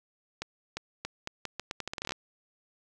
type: accelerating click train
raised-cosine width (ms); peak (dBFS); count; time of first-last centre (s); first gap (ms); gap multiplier
0.2; -17; 17; 0.42-2.121; 350; 0.8
effects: none